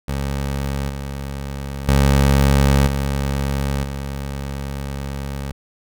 20% pulse tone with level steps, 69.1 Hz, C#2, 5 cents flat, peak -16 / -21 / -7 / -14 / -20 dBFS, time 0.08-5.52 s, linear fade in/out 5 ms, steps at 0.89 / 1.88 / 2.87 / 3.83 s, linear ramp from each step 5 ms, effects none

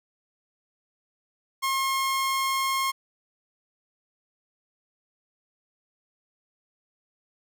sawtooth tone, 1074 Hz, C6, 45 cents sharp, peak -20 dBFS, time 1.62-2.92 s, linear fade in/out 20 ms, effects none

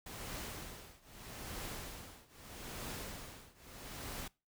pink noise with tremolo, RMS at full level -43 dBFS, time 0.06-4.28 s, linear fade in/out 5 ms, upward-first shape triangle, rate 0.79 Hz, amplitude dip 95%, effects noise-tail reverb RT60 0.3 s tail -24 dB re dry

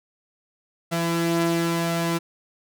sawtooth tone pair together, 168.24 / 335.5 Hz, E3 / E4, +36 / +31 cents, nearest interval octave, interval 1195 cents, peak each -20 dBFS, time 0.91-2.19 s, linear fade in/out 20 ms, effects none

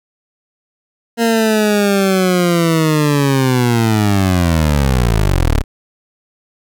20% pulse linear sweep, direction down, 233.1 to 32.7 Hz, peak -6 dBFS, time 1.17-5.64 s, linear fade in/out 50 ms, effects none

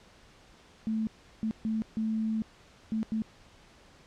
sine tone bursts at uneven times, 220 Hz, A3, in tune, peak -27 dBFS, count 6, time 0.87-1.07 / 1.43-1.51 / 1.65-1.82 / 1.97-2.42 / 2.92-3.03 / 3.12-3.22 s, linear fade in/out 0 ms, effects pink hiss -57 dBFS RMS until 4.06 s + low-pass 6000 Hz 12 dB/octave

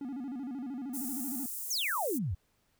triangle tone with vibrato, 261.3 Hz, C4, 2 cents flat, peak -34 dBFS, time 0.01-1.46 s, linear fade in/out 2 ms, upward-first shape square, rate 13 Hz, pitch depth 130 cents each way
white high-pass noise, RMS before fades -39 dBFS, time 0.93-2.19 s, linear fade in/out 20 ms, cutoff 7600 Hz, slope 24 dB/octave
sine exponential sweep, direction down, 7010 to 74.9 Hz, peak -30 dBFS, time 1.7-2.35 s, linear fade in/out 10 ms
effects pink hiss -73 dBFS RMS until 2.79 s

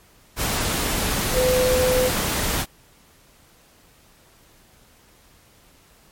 sine tone in noise, 507 Hz, B4, 45 cents sharp, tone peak -17 dBFS, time 1.33-2.11 s, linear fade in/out 50 ms, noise pink, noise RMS -23 dBFS, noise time 0.36-2.66 s, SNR +3 dB, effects pink hiss -54 dBFS RMS until 6.11 s + MP3 64 kbps

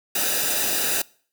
white noise with comb filter, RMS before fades -23 dBFS, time 0.15-1.02 s, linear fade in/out 5 ms, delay 0.92 ms, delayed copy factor -0.7, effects noise-tail reverb RT60 0.5 s tail -24 dB re dry

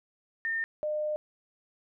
sine tone pair in turn, 1816 / 606 Hz, A#6 / D#5, -46 / -46 cents, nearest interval octave + perfect fifth, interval 1900 cents, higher first, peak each -28 dBFS, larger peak neither, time 0.45-0.64 / 0.83-1.16 s, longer second, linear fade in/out 0 ms, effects none

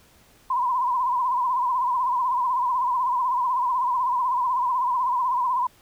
sine tone with vibrato, 1000 Hz, B5, 21 cents sharp, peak -20 dBFS, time 0.5-5.67 s, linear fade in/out 5 ms, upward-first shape triangle, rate 16 Hz, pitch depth 110 cents each way, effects pink hiss -56 dBFS RMS until 5.81 s

